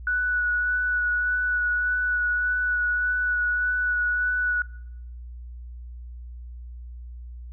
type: tone with vibrato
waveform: sine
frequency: 1475 Hz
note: F#6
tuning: 6 cents flat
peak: -21 dBFS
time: 0.07-4.62 s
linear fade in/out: 2 ms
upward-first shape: sine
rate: 1.7 Hz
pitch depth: 13 cents each way
effects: noise-tail reverb RT60 0.8 s tail -23 dB re dry + added 60 Hz sine -36 dBFS peak until 7.52 s